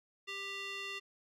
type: tone with band-pass filter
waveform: square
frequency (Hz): 394.8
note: G4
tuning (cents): +12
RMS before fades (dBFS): -42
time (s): 0.27-1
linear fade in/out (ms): 20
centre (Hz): 2900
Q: 2.2
effects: none